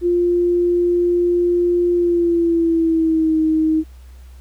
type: tone with pitch glide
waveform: sine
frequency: 350 to 315.4 Hz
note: F4 to D#4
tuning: +4 to +24 cents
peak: -13 dBFS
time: 0.01-3.84 s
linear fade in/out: 50 ms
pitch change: -180 cents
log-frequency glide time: 1.94-3.39 s
effects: added 63 Hz sine -37 dBFS peak until 4.4 s + pink hiss -54 dBFS RMS until 4.4 s